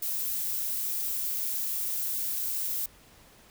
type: noise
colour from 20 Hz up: violet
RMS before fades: -31 dBFS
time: 0.02-2.86 s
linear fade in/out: 5 ms
effects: pink hiss -56 dBFS RMS until 3.5 s